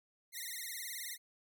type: tone with vibrato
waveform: 5% pulse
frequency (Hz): 1975.5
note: B6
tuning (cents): 0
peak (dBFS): -31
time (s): 0.32-1.18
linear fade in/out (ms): 50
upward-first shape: triangle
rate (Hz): 19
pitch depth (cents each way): 170
effects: none